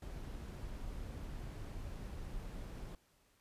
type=noise; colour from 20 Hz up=brown; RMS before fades=-45 dBFS; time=0.02-2.95 s; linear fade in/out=2 ms; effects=pink hiss -72 dBFS RMS until 3.4 s + resampled to 32000 Hz